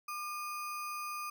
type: tone with sample-and-hold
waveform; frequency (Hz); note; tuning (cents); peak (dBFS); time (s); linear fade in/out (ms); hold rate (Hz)
sine; 1200; D6; +37; -37; 0.08-1.3; 5; 3675
effects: none